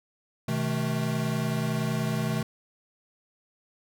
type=tone cluster; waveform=square; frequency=127.3 / 158 / 217.6 Hz; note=C3 / D#3 / A3; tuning=-47 / +27 / -19 cents; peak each=-31 dBFS; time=0.48-2.43 s; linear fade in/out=5 ms; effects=none